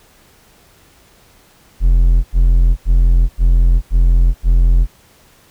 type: tone bursts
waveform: triangle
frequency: 42.86 Hz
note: F1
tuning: 32 cents flat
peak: -5 dBFS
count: 6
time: 1.8-4.87 s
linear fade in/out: 50 ms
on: 440 ms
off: 86 ms
effects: pink hiss -49 dBFS RMS until 5.5 s